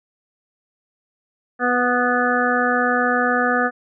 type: harmonic tone with a mistuned harmonic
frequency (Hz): 246.9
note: B3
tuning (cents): 0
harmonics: 1 / 2 / 3 / 5 / 6 / 7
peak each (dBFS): -23 / -23 / -23 / -23 / -23 / -23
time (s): 1.59-3.71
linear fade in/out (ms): 50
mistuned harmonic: 3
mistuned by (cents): -16
effects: none